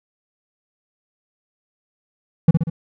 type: tone with echo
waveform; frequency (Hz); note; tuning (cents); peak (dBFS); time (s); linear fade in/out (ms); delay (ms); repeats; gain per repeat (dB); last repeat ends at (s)
triangle; 163.4; E3; -15; -4; 2.48-2.51; 5; 63; 3; -5; 2.699
effects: none